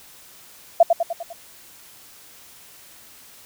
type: tone with echo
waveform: sine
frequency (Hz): 677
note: E5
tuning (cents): +46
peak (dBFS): -7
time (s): 0.8-0.83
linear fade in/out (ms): 5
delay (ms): 100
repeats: 5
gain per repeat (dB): -5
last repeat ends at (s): 1.33
effects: white hiss -47 dBFS RMS until 3.45 s